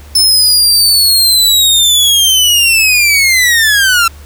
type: linear sweep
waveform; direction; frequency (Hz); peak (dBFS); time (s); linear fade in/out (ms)
sawtooth; down; 5270 to 1334; -3; 0.15-4.08; 5
effects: added 73 Hz sine -31 dBFS peak until 4.25 s + pink hiss -40 dBFS RMS until 4.25 s